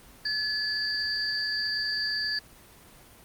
sine tone cluster, 1714 / 4552 / 4772 Hz, A6 / C#8 / D8, -46 / +45 / +27 cents, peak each -31 dBFS, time 0.25-2.39 s, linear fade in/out 5 ms, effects pink hiss -52 dBFS RMS until 3.24 s + Opus 24 kbps

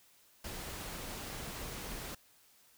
pink noise, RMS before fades -43 dBFS, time 0.44-2.15 s, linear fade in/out 5 ms, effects white hiss -65 dBFS RMS until 2.77 s

